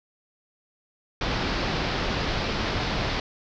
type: low-pass noise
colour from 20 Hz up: pink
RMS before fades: -27 dBFS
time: 1.21-3.2 s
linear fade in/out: 2 ms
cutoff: 5200 Hz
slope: 48 dB/octave
effects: none